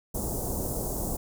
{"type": "band-stop noise", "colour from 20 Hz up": "pink", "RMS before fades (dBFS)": -31, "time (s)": [0.14, 1.17], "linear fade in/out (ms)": 10, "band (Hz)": [790, 7300], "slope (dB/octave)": 24, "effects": []}